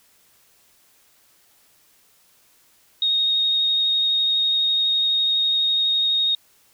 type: tone with vibrato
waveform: sine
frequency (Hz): 3729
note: A#7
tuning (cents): 0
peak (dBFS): -17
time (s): 3.02-6.35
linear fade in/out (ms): 2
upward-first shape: triangle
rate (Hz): 12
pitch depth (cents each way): 12
effects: white hiss -58 dBFS RMS until 6.73 s